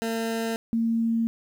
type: tone pair in turn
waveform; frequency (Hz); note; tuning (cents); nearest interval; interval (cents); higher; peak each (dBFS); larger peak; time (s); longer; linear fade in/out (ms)
20% pulse / sine; 226.7 / 228.5; A#3 / A#3; -48 / -34; unison; 14; second; -21; neither; 0.02-0.56 / 0.73-1.27; neither; 0
effects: 10-bit